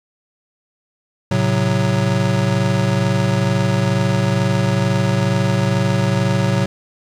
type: chord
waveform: square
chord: F# diminished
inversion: first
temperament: just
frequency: 111 / 133.2 / 185 Hz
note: A2 / C3 / F#3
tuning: +16 / +31 / 0 cents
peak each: -20 dBFS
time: 1.31-6.66 s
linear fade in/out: 5 ms
effects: low-pass 7000 Hz 12 dB/octave + 8-bit